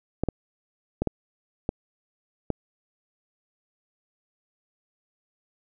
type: clicks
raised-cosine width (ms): 2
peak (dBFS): -11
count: 6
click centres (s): 0.236 / 0.287 / 1.02 / 1.073 / 1.691 / 2.503
effects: none